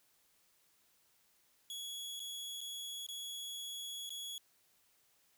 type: tone with dropouts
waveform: sawtooth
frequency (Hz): 3356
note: G#7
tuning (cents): +17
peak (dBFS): -39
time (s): 1.7-4.38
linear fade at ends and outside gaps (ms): 1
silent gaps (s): 2.195-2.201 / 2.607-2.613 / 3.065-3.087 / 4.093-4.104
effects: white hiss -72 dBFS RMS until 5.37 s

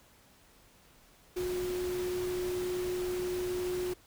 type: tone in noise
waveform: sine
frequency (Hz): 361.7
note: F#4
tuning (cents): -39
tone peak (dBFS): -31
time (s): 1.36-3.94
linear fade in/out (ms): 10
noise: pink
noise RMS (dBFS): -43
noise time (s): 1.36-3.94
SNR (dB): +9
effects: pink hiss -61 dBFS RMS until 4.06 s

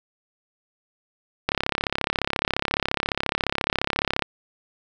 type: click train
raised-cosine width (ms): 0.3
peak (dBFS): -5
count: 95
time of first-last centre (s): 1.49-4.223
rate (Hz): 34.4
effects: none

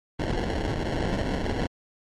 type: noise with sample-and-hold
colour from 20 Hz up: pink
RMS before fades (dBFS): -27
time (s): 0.19-1.67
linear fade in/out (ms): 10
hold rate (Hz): 1225
effects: low-pass 5000 Hz 12 dB/octave + MP3 64 kbps

